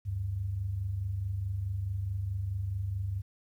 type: tone pair together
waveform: sine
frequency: 73.72 / 98.4 Hz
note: D2 / G2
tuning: +7 / +7 cents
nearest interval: perfect fourth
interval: 500 cents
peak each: -39 / -31 dBFS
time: 0.05-3.22 s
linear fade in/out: 20 ms
effects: 11-bit